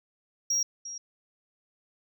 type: tone with echo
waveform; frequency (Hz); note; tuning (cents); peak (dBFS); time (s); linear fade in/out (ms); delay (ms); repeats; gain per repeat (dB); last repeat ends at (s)
sine; 5640; F8; +16; -21; 0.5-0.63; 5; 350; 1; -15; 0.98
effects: tanh soft clip ceiling -23 dBFS